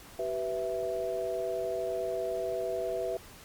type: chord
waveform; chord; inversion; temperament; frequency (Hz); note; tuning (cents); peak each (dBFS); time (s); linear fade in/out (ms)
sine; E minor; first; equal with one note detuned; 383 / 493.9 / 659.3; G4 / B4 / E5; -40 / 0 / 0; -36 / -35 / -33; 0.19-3.17; 2
effects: pink hiss -51 dBFS RMS until 3.44 s + Opus 48 kbps